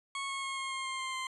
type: tone with pitch steps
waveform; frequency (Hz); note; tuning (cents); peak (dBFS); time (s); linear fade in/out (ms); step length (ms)
20% pulse; 1100 / 1091.8 / 1083.6 / 1075.5 / 1067.5 / 1059.5 / 1051.5 / 1043.7; C#6 / C#6 / C#6 / C6 / C6 / C6 / C6 / C6; -14 / -27 / -40 / +47 / +34 / +21 / +8 / -5; -30; 0.15-1.27; 2; 140
effects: resampled to 24000 Hz